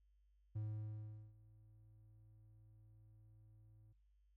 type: tone with ADSR envelope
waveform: triangle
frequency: 107.3 Hz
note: A2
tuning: 43 cents flat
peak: -38 dBFS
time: 0.55-3.93 s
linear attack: 11 ms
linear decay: 770 ms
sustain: -23 dB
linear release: 10 ms
effects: noise-tail reverb RT60 0.5 s tail -24 dB re dry + added 50 Hz sine -70 dBFS peak until 4.36 s